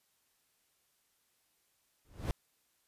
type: noise with exponential growth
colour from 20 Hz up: brown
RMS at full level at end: -30 dBFS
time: 2.05-2.31 s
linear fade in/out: 1 ms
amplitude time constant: 56 ms
effects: white hiss -75 dBFS RMS until 2.87 s + resampled to 32000 Hz